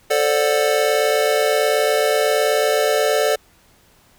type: chord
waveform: square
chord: D dominant seventh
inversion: second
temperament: just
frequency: 440.5 / 528.6 / 587.3 / 734.2 Hz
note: A4 / C5 / D5 / F#5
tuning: +2 / +18 / 0 / -14 cents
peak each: -20 / -24 / -20 / -25 dBFS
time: 0.1-3.36 s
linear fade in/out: 10 ms
effects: pink hiss -54 dBFS RMS until 4.18 s